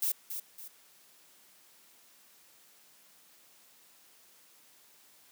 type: noise with echo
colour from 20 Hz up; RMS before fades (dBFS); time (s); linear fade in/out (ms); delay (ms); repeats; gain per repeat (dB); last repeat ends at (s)
violet; -30; 0.02-0.12; 5; 280; 2; -8; 0.68
effects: white hiss -61 dBFS RMS until 5.31 s + high-pass 150 Hz 12 dB/octave